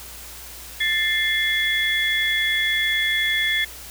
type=tone cluster; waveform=sine; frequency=1769 / 2100 / 3387 Hz; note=A6 / C7 / G#7; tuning=+9 / +6 / +33 cents; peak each=-23 dBFS; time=0.8-3.65 s; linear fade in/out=10 ms; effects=added 60 Hz sine -44 dBFS peak until 3.9 s + white hiss -39 dBFS RMS until 3.9 s